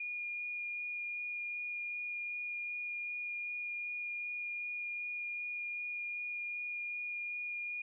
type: tone with vibrato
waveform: sine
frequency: 2430 Hz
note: D#7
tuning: 42 cents flat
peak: -37 dBFS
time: 0-7.82 s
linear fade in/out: 5 ms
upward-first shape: sine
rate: 2.6 Hz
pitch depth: 8 cents each way
effects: none